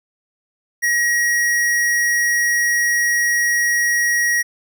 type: tone with hard clipping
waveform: sine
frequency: 1900 Hz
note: A#6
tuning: 33 cents sharp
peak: -16 dBFS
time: 0.82-4.43 s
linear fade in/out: 20 ms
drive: 17 dB
effects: none